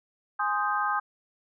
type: chord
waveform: sine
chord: Ab major seventh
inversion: none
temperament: equal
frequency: 830.6 / 1046.5 / 1244.5 / 1568 Hz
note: Ab5 / C6 / Eb6 / G6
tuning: 0 / 0 / 0 / 0 cents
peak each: -30 / -32 / -28 / -31 dBFS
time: 0.39-1 s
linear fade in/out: 10 ms
effects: none